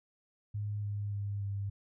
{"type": "tone with pitch steps", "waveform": "sine", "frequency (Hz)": [103.83, 102.52, 101.22, 99.95], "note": ["G#2", "G#2", "G#2", "G2"], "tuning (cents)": [0, -22, -44, 34], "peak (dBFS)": -33, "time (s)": [0.54, 1.7], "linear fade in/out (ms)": 10, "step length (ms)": 290, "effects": []}